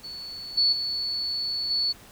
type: tone with level steps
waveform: sine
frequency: 4435 Hz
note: C#8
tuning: in tune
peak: -35 / -18 / -26 / -22 dBFS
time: 0.03-1.93 s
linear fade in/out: 20 ms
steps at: 0.57 / 0.72 / 1.7 s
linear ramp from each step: 10 ms
effects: pink hiss -50 dBFS RMS until 2.11 s